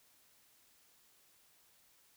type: silence
effects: white hiss -68 dBFS RMS until 2.16 s